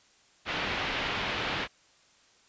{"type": "low-pass noise", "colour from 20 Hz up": "white", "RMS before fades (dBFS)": -32, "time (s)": [0.45, 1.68], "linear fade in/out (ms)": 50, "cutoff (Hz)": 3300, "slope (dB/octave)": 24, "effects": ["white hiss -62 dBFS RMS until 2.48 s", "resampled to 16000 Hz"]}